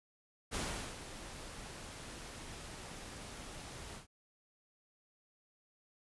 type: noise with ADSR envelope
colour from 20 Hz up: pink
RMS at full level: -37 dBFS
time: 0.51-4.07 s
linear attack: 36 ms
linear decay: 410 ms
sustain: -11 dB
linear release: 120 ms
effects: resampled to 24000 Hz